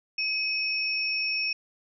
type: tone pair together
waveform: sine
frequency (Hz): 2540 / 5426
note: D#7 / E8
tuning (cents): +35 / +49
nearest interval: octave + minor second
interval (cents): 1314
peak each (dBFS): -27 / -30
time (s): 0.18-1.53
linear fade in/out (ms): 5
effects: none

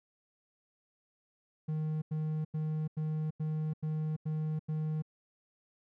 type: tone bursts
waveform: triangle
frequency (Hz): 155.3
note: D#3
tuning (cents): -3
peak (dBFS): -29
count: 8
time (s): 1.68-5.023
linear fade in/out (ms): 10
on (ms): 340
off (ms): 89
effects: none

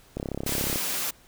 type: click train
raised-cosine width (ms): 2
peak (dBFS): -17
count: 21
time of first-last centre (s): 0.17-0.758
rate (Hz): 34
type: high-pass noise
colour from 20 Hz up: white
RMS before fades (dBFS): -29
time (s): 0.46-1.11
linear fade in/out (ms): 10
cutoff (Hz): 130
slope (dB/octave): 48
effects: pink hiss -56 dBFS RMS until 1.27 s

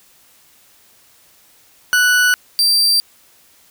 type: tone pair in turn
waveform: 40% pulse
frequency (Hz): 1480 / 4699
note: F#6 / D8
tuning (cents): 0 / 0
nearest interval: octave + minor sixth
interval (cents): 2000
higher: second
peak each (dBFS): -10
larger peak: neither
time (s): 1.93-2.34 / 2.59-3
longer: neither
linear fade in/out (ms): 0
effects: white hiss -51 dBFS RMS until 3.7 s

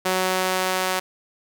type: tone with high-pass filter sweep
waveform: sawtooth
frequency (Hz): 185.9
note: F#3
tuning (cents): +8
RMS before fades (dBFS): -23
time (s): 0.05-1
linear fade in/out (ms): 10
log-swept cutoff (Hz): 430 to 670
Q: 0.72
effects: none

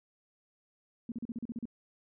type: tone bursts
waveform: sine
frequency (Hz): 232.9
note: A#3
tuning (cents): -1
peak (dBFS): -34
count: 9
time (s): 1.09-1.655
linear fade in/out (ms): 2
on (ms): 29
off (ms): 38
effects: none

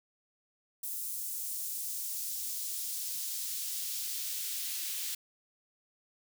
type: noise with high-pass filter sweep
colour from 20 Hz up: white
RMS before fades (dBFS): -37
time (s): 0.83-5.15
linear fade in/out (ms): 5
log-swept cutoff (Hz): 8800 to 2800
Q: 0.85
effects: none

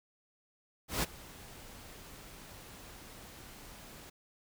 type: noise with ADSR envelope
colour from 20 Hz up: pink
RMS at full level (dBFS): -30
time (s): 0.88-4.1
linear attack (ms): 150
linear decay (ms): 22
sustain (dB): -21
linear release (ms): 8
effects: none

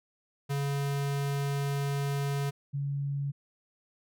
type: tone pair in turn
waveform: square / sine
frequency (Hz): 140.7 / 140.7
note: C#3 / C#3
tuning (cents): +26 / +26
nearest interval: unison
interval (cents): 0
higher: neither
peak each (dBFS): -29 / -29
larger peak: neither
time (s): 0.49-2.51 / 2.73-3.32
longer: first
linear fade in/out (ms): 20
effects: none

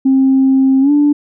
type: tone with pitch glide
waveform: sine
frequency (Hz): 266.4 to 292.2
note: C4 to D4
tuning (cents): +31 to -9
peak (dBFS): -6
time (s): 0.05-1.13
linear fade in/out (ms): 10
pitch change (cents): +160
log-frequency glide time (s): 0.81-0.91
effects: tanh soft clip ceiling -3 dBFS

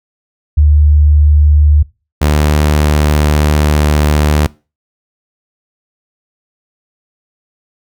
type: tone pair in turn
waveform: sine / sawtooth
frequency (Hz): 74.5 / 74.91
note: D2 / D2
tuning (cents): +25 / +35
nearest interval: unison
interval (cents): 10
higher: second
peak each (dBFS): -4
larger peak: neither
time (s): 0.57-1.83 / 2.21-4.47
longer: second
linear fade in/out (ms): 10
effects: noise-tail reverb RT60 0.3 s tail -22 dB re dry

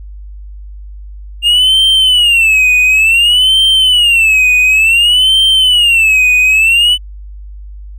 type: tone with vibrato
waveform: triangle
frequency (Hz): 2792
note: F7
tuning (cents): -1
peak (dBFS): -4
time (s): 1.42-6.98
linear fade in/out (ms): 50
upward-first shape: sine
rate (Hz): 0.56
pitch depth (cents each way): 200
effects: added 50 Hz sine -26 dBFS peak until 7.98 s

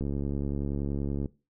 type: click train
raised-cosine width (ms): 3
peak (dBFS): -19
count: 89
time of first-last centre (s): 0.01-1.258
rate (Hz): 70.5
effects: noise-tail reverb RT60 0.3 s tail -20 dB re dry

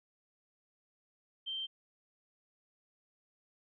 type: tone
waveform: sine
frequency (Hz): 3136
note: G7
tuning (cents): 0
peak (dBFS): -36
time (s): 1.46-1.67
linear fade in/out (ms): 20
effects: none

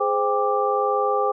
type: tone cluster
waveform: sine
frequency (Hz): 416.8 / 518 / 797 / 1176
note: G#4 / C5 / G5 / D6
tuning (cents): +6 / -17 / +28 / +2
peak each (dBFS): -24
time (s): 0-1.32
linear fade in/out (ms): 10
effects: none

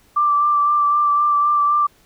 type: tone with vibrato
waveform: sine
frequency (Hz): 1174.7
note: D6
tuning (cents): 0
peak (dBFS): -13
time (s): 0.16-1.87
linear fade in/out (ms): 10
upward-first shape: sine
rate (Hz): 3.9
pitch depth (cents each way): 18
effects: pink hiss -55 dBFS RMS until 2.05 s

